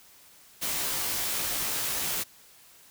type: noise with comb filter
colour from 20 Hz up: white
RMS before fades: -30 dBFS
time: 0.61-2.24 s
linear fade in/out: 20 ms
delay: 16 ms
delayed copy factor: -0.8
effects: white hiss -55 dBFS RMS until 2.9 s